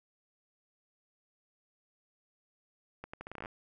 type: accelerating click train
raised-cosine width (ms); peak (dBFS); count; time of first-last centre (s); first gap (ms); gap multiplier
0.5; -27; 12; 3.04-3.459; 95; 0.79
effects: none